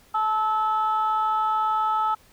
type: tone pair together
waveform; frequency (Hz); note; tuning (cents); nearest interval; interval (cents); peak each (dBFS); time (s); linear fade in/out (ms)
sine; 869 / 1302; A5 / E6; -22 / -22; perfect fifth; 700; -22; 0.14-2.15; 10
effects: tanh soft clip ceiling -15 dBFS + pink hiss -56 dBFS RMS until 2.32 s